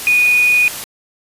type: tone in noise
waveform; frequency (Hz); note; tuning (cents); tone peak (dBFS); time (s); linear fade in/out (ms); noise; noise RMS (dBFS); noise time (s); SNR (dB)
sine; 2468; D#7; -15; -9; 0.07-0.68; 0; white; -26; 0-0.84; +14
effects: resampled to 32000 Hz